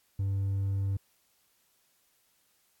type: tone with hard clipping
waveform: sine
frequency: 98 Hz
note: G2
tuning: in tune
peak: -28 dBFS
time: 0.19-0.97 s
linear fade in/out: 5 ms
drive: 2 dB
effects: white hiss -70 dBFS RMS until 2.8 s + AAC 64 kbps